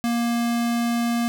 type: tone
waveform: square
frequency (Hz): 235.5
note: A#3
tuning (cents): +18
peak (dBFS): -21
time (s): 0.04-1.28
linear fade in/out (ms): 0
effects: none